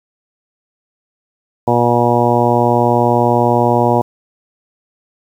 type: harmonic tone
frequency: 120 Hz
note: B2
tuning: 49 cents flat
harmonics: 1 / 2 / 3 / 4 / 5 / 6 / 7 / 8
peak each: -18 / -18 / -18 / -18 / -18 / -18 / -18 / -18 dBFS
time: 1.67-4.02 s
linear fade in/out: 10 ms
effects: 7-bit